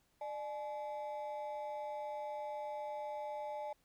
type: ring-modulated tone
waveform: triangle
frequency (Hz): 726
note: F#5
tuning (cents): -33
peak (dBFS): -34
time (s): 0.21-3.73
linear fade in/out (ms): 5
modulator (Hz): 126
effects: tanh soft clip ceiling -31 dBFS + pink hiss -75 dBFS RMS until 3.84 s